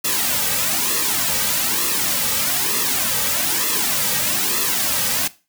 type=noise with flanger; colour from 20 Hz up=white; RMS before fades=-20 dBFS; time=0.04-5.28 s; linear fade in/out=10 ms; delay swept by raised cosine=1.3 to 2.9 ms; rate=1.1 Hz; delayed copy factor=-0.75; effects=noise-tail reverb RT60 0.3 s tail -18 dB re dry